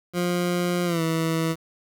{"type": "tone with pitch glide", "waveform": "20% pulse", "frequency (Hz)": [176.5, 162.79], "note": ["F3", "E3"], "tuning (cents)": [19, -21], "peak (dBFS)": -17, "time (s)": [0.13, 1.56], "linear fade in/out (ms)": 50, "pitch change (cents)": -140, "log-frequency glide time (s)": [0.85, 1.02], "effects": ["8-bit"]}